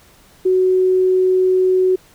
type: tone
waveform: sine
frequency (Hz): 371.5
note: F#4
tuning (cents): +7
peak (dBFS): -11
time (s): 0.45-1.96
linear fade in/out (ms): 10
effects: pink hiss -49 dBFS RMS until 2.14 s